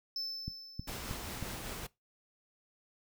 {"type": "tone with exponential decay", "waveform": "triangle", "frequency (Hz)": 5274, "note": "E8", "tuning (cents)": 0, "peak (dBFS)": -33, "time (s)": [0.16, 1.59], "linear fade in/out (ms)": 2, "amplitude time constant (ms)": 310}
{"type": "click train", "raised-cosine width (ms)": 5, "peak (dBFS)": -26, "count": 4, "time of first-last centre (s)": [0.48, 1.426], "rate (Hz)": 3.17}
{"type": "noise with tremolo", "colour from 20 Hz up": "pink", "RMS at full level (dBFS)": -41, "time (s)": [0.87, 1.87], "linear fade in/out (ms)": 10, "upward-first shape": "triangle", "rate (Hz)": 5.1, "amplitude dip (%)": 25}
{"effects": ["noise-tail reverb RT60 0.2 s tail -21 dB re dry"]}